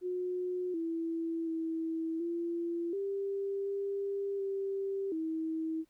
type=tone with pitch steps; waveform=sine; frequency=362.2 / 329.9 / 325.1 / 340.2 / 395.2 / 397.5 / 391.5 / 320.8 Hz; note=F#4 / E4 / E4 / F4 / G4 / G4 / G4 / E4; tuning=-37 / +1 / -24 / -45 / +14 / +24 / -2 / -47 cents; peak=-32 dBFS; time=0.01-5.85 s; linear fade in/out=50 ms; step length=730 ms; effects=pink hiss -75 dBFS RMS until 5.89 s